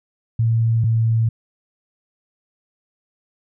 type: tone pair in turn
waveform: sine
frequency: 114.1 / 113.31 Hz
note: A#2 / A#2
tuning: -37 / -49 cents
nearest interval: unison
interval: 12 cents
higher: first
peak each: -14 dBFS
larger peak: neither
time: 0.39-0.84 / 0.84-1.29 s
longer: neither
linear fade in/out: 5 ms
effects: none